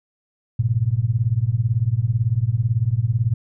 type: tone with tremolo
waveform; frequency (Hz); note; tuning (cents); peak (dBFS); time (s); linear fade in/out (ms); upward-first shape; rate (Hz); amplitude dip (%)
sine; 115.2; A#2; -20; -12; 0.59-3.34; 5; triangle; 18; 100
effects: none